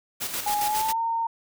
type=noise with tremolo; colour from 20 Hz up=white; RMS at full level=-29 dBFS; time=0.2-0.93 s; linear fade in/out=20 ms; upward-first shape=square; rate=7.3 Hz; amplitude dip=50%
type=tone with pitch glide; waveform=sine; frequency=830.6 to 916.3 Hz; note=G#5 to A#5; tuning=0 to -30 cents; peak=-23 dBFS; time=0.46-1.27 s; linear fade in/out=5 ms; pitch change=+170 cents; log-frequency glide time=0.65-0.99 s
effects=none